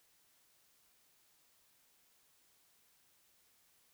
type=silence; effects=white hiss -71 dBFS RMS until 3.93 s